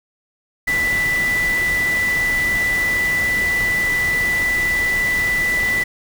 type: tone in noise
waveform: sine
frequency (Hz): 1981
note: B6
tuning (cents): +5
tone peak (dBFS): -16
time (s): 0.67-5.84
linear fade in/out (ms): 10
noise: pink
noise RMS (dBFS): -28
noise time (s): 0.67-5.84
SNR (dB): +9
effects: none